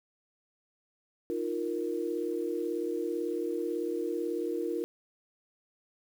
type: chord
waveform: sine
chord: Eb suspended second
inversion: none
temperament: equal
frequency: 311.1 / 349.2 / 466.2 Hz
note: Eb4 / F4 / Bb4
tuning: 0 / 0 / 0 cents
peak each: -36 / -33 / -34 dBFS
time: 1.3-4.84 s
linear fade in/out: 0 ms
effects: 9-bit